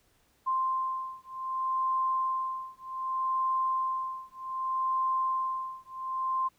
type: beating tone pair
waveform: sine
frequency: 1046.5 / 1047.15 Hz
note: C6 / C6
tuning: 0 / +1 cents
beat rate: 0.65 Hz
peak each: -31 dBFS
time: 0.46-6.49 s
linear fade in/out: 20 ms
effects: pink hiss -68 dBFS RMS until 6.58 s